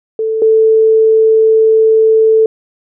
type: tone pair in turn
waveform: sine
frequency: 441.7 / 441.7 Hz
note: A4 / A4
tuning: +7 / +7 cents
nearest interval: unison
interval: 0 cents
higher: neither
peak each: -12 / -5 dBFS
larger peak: second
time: 0.19-0.42 / 0.42-2.46 s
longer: second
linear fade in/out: 2 ms
effects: none